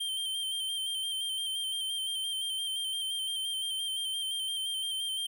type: tone with vibrato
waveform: square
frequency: 3140 Hz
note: G7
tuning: 2 cents sharp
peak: -32 dBFS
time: 0-5.27 s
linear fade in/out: 10 ms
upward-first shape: square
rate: 5.8 Hz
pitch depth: 26 cents each way
effects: none